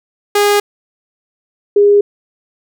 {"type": "tone pair in turn", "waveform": ["sawtooth", "sine"], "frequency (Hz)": [410.4, 408.3], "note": ["G#4", "G#4"], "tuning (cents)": [-21, -29], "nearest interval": "unison", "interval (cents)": 8, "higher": "first", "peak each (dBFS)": -5, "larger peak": "neither", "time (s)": [[0.35, 0.6], [1.76, 2.01]], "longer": "neither", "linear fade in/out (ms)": 5, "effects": []}